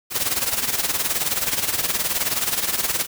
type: noise with tremolo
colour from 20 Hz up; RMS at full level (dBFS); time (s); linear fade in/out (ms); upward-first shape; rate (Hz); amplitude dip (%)
white; -20; 0.1-3.07; 50; sine; 19; 70
effects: none